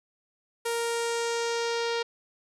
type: tone with low-pass filter sweep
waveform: sawtooth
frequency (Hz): 466.2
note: A#4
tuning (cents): 0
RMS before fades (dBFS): -29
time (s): 0.65-2.03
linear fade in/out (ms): 10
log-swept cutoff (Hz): 11000 to 4400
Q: 1.8
effects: none